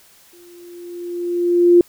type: tone with exponential growth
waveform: sine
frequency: 349.2 Hz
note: F4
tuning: in tune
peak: -5 dBFS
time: 0.33-1.81 s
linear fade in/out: 2 ms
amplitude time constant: 320 ms
effects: white hiss -50 dBFS RMS until 1.88 s